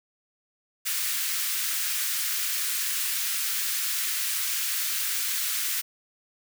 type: high-pass noise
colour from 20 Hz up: white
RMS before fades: -28 dBFS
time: 0.85-5.82 s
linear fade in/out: 20 ms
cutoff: 1400 Hz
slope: 24 dB/octave
effects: none